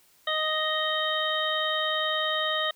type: harmonic tone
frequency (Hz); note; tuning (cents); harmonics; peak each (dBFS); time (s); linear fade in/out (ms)
622.3; D#5; 0; 1 / 2 / 3 / 5 / 6; -31 / -31 / -31 / -31 / -31; 0.27-2.71; 5
effects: white hiss -61 dBFS RMS until 2.75 s